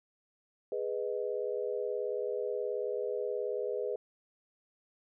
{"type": "chord", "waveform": "sine", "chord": "G# minor", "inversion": "none", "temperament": "equal", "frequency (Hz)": [415.3, 493.9, 622.3], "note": ["G#4", "B4", "D#5"], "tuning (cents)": [0, 0, 0], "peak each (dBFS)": [-35, -35, -40], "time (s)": [0.72, 3.96], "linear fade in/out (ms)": 2, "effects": []}